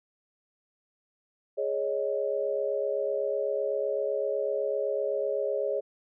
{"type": "chord", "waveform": "sine", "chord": "Ab suspended fourth", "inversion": "none", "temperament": "equal", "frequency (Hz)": [415.3, 554.4, 622.3], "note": ["Ab4", "Db5", "Eb5"], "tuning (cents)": [0, 0, 0], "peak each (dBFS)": [-31, -29, -33], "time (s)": [1.57, 5.81], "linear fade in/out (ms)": 20, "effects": []}